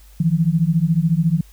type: beating tone pair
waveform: sine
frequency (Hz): 157.5 / 171.5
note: D#3 / F3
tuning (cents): +21 / -31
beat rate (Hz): 14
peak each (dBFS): -17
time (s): 0.2-1.41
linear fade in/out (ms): 5
effects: added 50 Hz sine -43 dBFS peak until 1.52 s + white hiss -53 dBFS RMS until 1.52 s